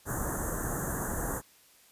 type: band-stop noise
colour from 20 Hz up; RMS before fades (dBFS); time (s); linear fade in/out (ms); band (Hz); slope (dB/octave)
pink; -33; 0.05-1.42; 50; 1800 to 6300; 96
effects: white hiss -60 dBFS RMS until 1.91 s + resampled to 32000 Hz